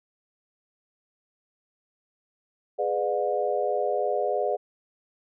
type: chord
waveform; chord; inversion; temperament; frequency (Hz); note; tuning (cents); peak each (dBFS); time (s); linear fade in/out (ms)
sine; G# diminished seventh; none; just; 415.3 / 498.4 / 598 / 717.6; G#4 / B4 / D5 / F5; 0 / +16 / +31 / +47; -29 / -29 / -28 / -29; 2.78-4.57; 20
effects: none